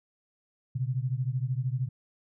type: beating tone pair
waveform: sine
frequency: 123.47 / 136.47 Hz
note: B2 / C#3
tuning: 0 / -27 cents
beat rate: 13 Hz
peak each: -29 / -31 dBFS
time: 0.75-1.89 s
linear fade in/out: 10 ms
effects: none